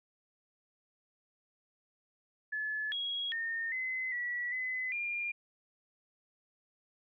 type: tone with pitch steps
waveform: sine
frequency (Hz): 1720 / 3308 / 1829 / 2041 / 1942 / 2023 / 2404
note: A6 / G#7 / A#6 / C7 / B6 / B6 / D7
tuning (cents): -40 / -8 / -33 / -44 / -30 / +41 / +40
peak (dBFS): -33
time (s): 2.52-5.32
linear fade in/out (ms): 10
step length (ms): 400
effects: none